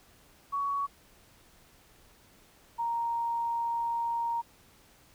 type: tone pair in turn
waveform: sine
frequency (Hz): 1122 / 932.6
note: C#6 / A#5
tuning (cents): +21 / +1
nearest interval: minor third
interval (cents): 320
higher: first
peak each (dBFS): -28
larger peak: neither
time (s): 0.52-0.87 / 2.78-4.42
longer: second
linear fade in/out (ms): 20
effects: pink hiss -60 dBFS RMS until 5.14 s